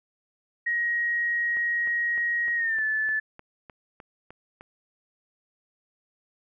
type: tone with pitch glide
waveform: sine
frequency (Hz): 1889 to 1742.3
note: A#6 to A6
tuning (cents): +22 to -17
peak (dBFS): -23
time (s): 0.66-3.2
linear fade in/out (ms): 10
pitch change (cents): -139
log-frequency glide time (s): 2.55-2.83
type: click train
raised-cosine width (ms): 0.5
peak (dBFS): -29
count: 11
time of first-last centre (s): 1.57-4.61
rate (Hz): 3.29
effects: none